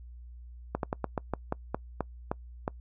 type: slowing click train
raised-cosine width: 1 ms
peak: -15 dBFS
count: 11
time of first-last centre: 0.75-2.679 s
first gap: 82 ms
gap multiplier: 1.18
effects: noise-tail reverb RT60 0.1 s tail -25 dB re dry + added 60 Hz sine -44 dBFS peak until 2.8 s